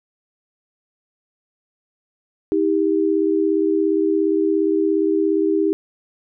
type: tone pair together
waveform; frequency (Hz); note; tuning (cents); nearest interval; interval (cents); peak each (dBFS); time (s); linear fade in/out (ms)
sine; 319.4 / 396.6; D#4 / G4; +45 / +20; major third; 375; -18; 2.52-5.73; 0
effects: none